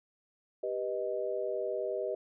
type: chord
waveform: sine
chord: G augmented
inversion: none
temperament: equal with one note detuned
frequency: 392 / 491.3 / 622.3 Hz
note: G4 / B4 / D#5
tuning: 0 / -9 / 0 cents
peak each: -36 / -36 / -35 dBFS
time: 0.63-2.15 s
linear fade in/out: 5 ms
effects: none